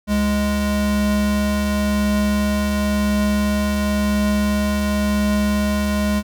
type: tone pair together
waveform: square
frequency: 69.45 / 207.4 Hz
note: C#2 / G#3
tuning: +4 / -2 cents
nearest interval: octave + perfect fifth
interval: 1894 cents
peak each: -24 / -18 dBFS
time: 0.07-6.23 s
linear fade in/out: 50 ms
effects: none